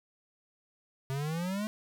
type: exponential sweep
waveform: square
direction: up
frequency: 131.7 to 218.3 Hz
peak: -32 dBFS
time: 1.1-1.67 s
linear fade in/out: 0 ms
effects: none